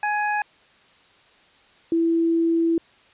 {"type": "tone pair in turn", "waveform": ["25% pulse", "sine"], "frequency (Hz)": [836, 331.8], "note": ["G#5", "E4"], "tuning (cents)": [11, 11], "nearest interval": "octave + major third", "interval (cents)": 1600, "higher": "first", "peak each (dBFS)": -17, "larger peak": "neither", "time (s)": [[0.03, 0.42], [1.92, 2.78]], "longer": "second", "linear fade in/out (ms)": 2, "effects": ["white hiss -55 dBFS RMS until 3.13 s", "resampled to 8000 Hz"]}